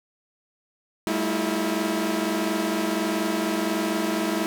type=tone cluster; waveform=sawtooth; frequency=199.5 / 221 / 323.5 / 347.7 Hz; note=G3 / A3 / E4 / F4; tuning=+31 / +8 / -32 / -8 cents; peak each=-26 / -26 / -22 / -28 dBFS; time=1.07-4.46 s; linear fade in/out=0 ms; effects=none